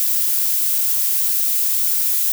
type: noise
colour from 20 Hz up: violet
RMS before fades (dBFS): -18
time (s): 0-2.32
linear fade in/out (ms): 0
effects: none